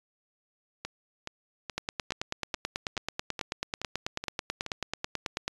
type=two click trains; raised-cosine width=0.2 ms; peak=-18 / -13 dBFS; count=10 / 35; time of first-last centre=0.85-4.664 / 1.78-5.48 s; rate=2.36 / 9.19 Hz; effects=resampled to 24000 Hz